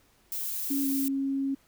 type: noise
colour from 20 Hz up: violet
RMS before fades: -33 dBFS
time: 0.32-1.08 s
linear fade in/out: 0 ms
type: tone with pitch glide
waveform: sine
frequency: 277.2 to 272.8 Hz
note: C#4 to C#4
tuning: 0 to -28 cents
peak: -26 dBFS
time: 0.7-1.55 s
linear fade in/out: 10 ms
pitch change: -28 cents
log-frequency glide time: 0.82-0.88 s
effects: pink hiss -64 dBFS RMS until 1.67 s